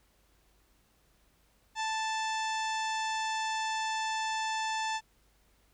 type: harmonic tone with a mistuned harmonic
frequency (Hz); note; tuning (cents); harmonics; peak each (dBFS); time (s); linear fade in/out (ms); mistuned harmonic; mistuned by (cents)
880; A5; 0; 1 / 2 / 3 / 4 / 5 / 6 / 7 / 8 / 9; -32 / -38 / -41 / -42 / -48 / -45 / -48 / -47 / -54; 1.75-5.01; 50; 9; +41
effects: added 50 Hz sine -69 dBFS peak until 5.73 s + pink hiss -69 dBFS RMS until 5.73 s